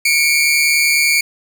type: tone pair together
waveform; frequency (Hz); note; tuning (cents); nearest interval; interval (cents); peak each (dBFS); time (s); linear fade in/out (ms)
sawtooth; 2217 / 2367; C#7 / D7; 0 / +13; minor second; 113; -11; 0.05-1.21; 5
effects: none